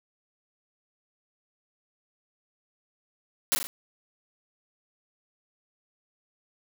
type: noise with echo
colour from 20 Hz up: white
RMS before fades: -23 dBFS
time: 3.52-3.55 s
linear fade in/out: 0 ms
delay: 40 ms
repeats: 3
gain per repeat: -5 dB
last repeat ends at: 3.67 s
effects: none